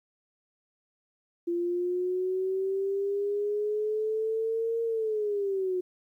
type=linear two-way sweep; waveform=sine; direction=up then down; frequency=342.6 to 461.3 to 360.7 Hz; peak=-26 dBFS; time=1.47-5.81 s; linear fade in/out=10 ms; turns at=4.83 s; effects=11-bit